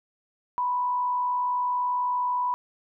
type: tone with frequency modulation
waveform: sine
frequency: 987.8 Hz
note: B5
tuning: in tune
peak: -23 dBFS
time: 0.58-2.54 s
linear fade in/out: 0 ms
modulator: 58.2 Hz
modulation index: 0.3
effects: none